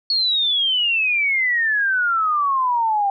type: exponential sweep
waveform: sine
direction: down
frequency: 4383 to 784 Hz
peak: -16 dBFS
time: 0.1-3.1 s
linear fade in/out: 2 ms
effects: none